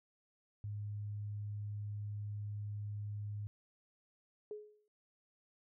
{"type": "tone", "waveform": "sine", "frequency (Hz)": 103.7, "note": "G#2", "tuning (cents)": -2, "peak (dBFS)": -39, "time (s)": [0.64, 3.47], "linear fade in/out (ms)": 0}
{"type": "tone with exponential decay", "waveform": "sine", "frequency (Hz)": 421.6, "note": "G#4", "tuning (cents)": 26, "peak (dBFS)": -39, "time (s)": [4.51, 4.88], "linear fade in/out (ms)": 1, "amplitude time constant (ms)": 79}
{"effects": []}